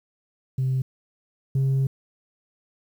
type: tone pair in turn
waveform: sine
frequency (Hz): 130.9 / 134.66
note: C3 / C#3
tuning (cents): +1 / -50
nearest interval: unison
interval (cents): 49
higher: second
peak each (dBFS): -19 / -16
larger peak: second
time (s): 0.58-0.82 / 1.55-1.87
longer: second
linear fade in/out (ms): 5
effects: tanh soft clip ceiling -18 dBFS + 9-bit